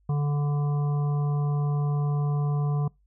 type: harmonic tone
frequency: 145.5 Hz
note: D3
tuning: 16 cents flat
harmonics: 1 / 3 / 5 / 7 / 8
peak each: -22 / -38 / -40 / -42 / -46 dBFS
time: 0.09-2.88 s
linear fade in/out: 5 ms
effects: noise-tail reverb RT60 0.2 s tail -25 dB re dry + added 50 Hz sine -61 dBFS peak until 3.06 s